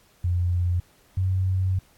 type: tone pair in turn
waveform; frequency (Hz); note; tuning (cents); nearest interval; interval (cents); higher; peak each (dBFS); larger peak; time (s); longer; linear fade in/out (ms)
sine; 88.3 / 93.66; F2 / F#2; +20 / +22; minor second; 102; second; -20; neither; 0.24-0.8 / 1.17-1.79; second; 5
effects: pink hiss -59 dBFS RMS until 1.97 s + AAC 64 kbps

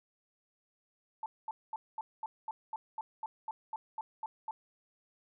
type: tone bursts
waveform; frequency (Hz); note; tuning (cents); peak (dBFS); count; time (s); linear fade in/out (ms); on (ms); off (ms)
sine; 881; A5; +2; -35; 14; 1.23-4.51; 2; 30; 220
effects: none

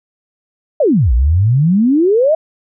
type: exponential two-way sweep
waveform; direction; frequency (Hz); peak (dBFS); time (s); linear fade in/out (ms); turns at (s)
sine; down then up; 659.3 to 55.4 to 659.3; -8; 0.8-2.35; 5; 1.13
effects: none

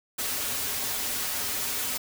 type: noise with comb filter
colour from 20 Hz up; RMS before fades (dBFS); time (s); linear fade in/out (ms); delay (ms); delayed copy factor
white; -30; 0.18-1.98; 10; 5.9; -0.7
effects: none

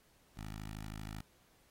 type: tone with notch filter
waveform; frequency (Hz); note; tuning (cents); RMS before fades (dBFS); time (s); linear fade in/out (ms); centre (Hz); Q
10% pulse; 52.8; G#1; +29; -45; 0.37-1.21; 5; 450; 0.75
effects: pink hiss -69 dBFS RMS until 1.7 s + AAC 48 kbps

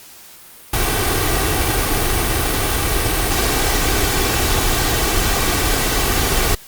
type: noise with comb filter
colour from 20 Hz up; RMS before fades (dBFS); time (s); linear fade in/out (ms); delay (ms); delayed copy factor
pink; -17; 0.73-6.55; 5; 2.6; +0.5
effects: white hiss -41 dBFS RMS until 6.67 s + Opus 48 kbps

